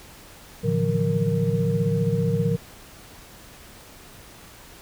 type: tone cluster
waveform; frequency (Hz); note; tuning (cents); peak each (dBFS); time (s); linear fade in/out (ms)
sine; 111.3 / 144.7 / 163.3 / 178.5 / 466.2; A2 / D3 / E3 / F3 / A#4; +20 / -25 / -16 / +38 / 0; -26; 0.63-2.57; 20
effects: pink hiss -46 dBFS RMS until 4.81 s